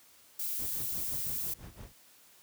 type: noise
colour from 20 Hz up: violet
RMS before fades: -35 dBFS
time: 0.39-1.54 s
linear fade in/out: 5 ms
type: noise with tremolo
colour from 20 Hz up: brown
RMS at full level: -41 dBFS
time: 0.59-1.92 s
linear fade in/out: 2 ms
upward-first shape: sine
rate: 5.9 Hz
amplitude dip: 85%
effects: white hiss -60 dBFS RMS until 2.42 s + high-pass 60 Hz 12 dB/octave